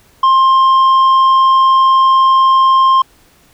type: tone with tanh clipping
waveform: triangle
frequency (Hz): 1058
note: C6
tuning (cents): +19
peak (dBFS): -7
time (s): 0.23-3.02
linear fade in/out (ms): 5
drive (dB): 9
effects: pink hiss -49 dBFS RMS until 3.53 s

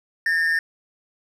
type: tone pair together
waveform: triangle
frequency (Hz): 1647 / 1810.9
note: G#6 / A6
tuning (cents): -15 / +49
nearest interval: major second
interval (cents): 164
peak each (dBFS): -24 / -17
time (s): 0.26-0.59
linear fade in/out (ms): 2
effects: none

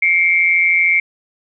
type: tone pair together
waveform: sine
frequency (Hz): 2135 / 2308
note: C7 / D7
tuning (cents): +34 / -31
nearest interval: minor second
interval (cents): 135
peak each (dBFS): -13 / -14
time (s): 0.02-1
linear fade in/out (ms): 5
effects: none

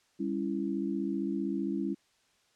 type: chord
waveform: sine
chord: C# diminished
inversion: second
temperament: just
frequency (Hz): 199.57 / 277.2 / 332.6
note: G3 / C#4 / E4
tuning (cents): +31 / 0 / +16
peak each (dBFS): -34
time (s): 0.19-1.95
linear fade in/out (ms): 20
effects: white hiss -69 dBFS RMS until 2.55 s + low-pass 7000 Hz 12 dB/octave

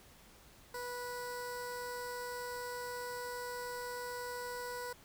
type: tone with notch filter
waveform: 15% pulse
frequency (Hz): 490.3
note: B4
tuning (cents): -13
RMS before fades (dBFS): -42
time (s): 0.74-4.93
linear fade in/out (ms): 5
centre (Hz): 2600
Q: 1.3
effects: pink hiss -60 dBFS RMS until 5.04 s

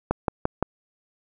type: click train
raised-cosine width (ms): 1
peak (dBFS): -7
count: 4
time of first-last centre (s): 0.11-0.626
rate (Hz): 5.81
effects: none

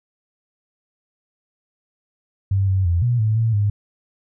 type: tone with pitch steps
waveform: sine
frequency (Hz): 97.5 / 95.2 / 86 / 121 / 108.7 / 113.4 / 102.9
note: G2 / F#2 / F2 / B2 / A2 / A#2 / G#2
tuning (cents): -9 / +50 / -26 / -35 / -21 / -47 / -16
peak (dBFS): -15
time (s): 2.51-3.7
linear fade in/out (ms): 5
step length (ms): 170
effects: none

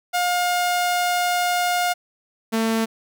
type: tone pair in turn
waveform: sawtooth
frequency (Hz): 712 / 224.3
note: F5 / A3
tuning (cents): +33 / +34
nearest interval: octave + minor sixth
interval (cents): 1999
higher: first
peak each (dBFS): -15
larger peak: neither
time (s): 0.13-1.94 / 2.52-2.86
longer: first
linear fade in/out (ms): 20
effects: none

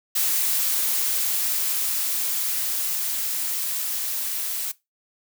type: noise with level ramp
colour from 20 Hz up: blue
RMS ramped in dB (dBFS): -22 to -28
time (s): 0.15-4.72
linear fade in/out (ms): 10
effects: noise-tail reverb RT60 0.2 s tail -19 dB re dry

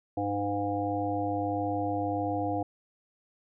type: harmonic tone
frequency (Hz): 101.5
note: G#2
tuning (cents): -39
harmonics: 1 / 3 / 5 / 7 / 8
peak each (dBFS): -36 / -32 / -35 / -32 / -37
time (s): 0.17-2.63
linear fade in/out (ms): 5
effects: none

